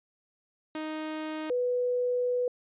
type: tone pair in turn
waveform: sawtooth / sine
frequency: 311.1 / 493.8 Hz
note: D#4 / B4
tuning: 0 / 0 cents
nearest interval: minor sixth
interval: 800 cents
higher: second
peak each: -29 / -25 dBFS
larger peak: second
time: 0.75-1.5 / 1.5-2.48 s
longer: second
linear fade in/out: 2 ms
effects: resampled to 8000 Hz